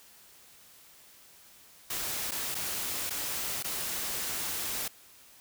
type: noise with dropouts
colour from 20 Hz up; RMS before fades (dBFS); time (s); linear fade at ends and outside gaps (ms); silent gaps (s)
white; -34; 1.9-4.88; 5; 2.311-2.317 / 2.546-2.55 / 3.097-3.105 / 3.627-3.643
effects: white hiss -56 dBFS RMS until 5.4 s